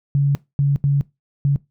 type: tone bursts at uneven times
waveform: sine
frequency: 141 Hz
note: C#3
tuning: 30 cents sharp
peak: -13 dBFS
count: 4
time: 0.15-0.35 / 0.59-0.76 / 0.84-1.01 / 1.45-1.56 s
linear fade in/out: 0 ms
effects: noise-tail reverb RT60 0.2 s tail -21 dB re dry